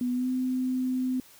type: tone with pitch glide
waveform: sine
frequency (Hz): 246.9 to 255.8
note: B3 to C4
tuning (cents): 0 to -39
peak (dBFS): -25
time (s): 0.01-1.2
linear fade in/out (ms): 2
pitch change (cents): +61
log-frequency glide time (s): 0.12-0.29
effects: white hiss -54 dBFS RMS until 1.39 s